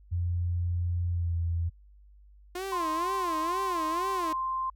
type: tone with pitch glide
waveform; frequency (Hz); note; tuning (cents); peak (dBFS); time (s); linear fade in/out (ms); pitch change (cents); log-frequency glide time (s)
sine; 87.31 to 84.43; F2 to E2; 0 to +42; -26; 0.11-1.7; 20; -58; 1.08-1.36
type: tone with vibrato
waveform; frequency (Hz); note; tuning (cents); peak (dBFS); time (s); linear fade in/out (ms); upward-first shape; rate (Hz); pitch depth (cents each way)
sawtooth; 349.2; F4; 0; -29; 2.55-4.33; 5; sine; 2.1; 190
type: tone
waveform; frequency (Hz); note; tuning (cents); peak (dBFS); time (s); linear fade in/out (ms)
sine; 1046.5; C6; 0; -28; 2.72-4.7; 5
effects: added 50 Hz sine -52 dBFS peak until 4.75 s